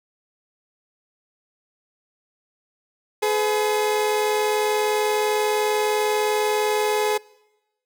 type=tone pair together; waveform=30% pulse; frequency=423.4 / 503.5 Hz; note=G#4 / B4; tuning=+33 / +33 cents; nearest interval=minor third; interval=300 cents; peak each=-17 / -24 dBFS; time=3.22-7.18 s; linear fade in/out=10 ms; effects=noise-tail reverb RT60 1.0 s tail -24 dB re dry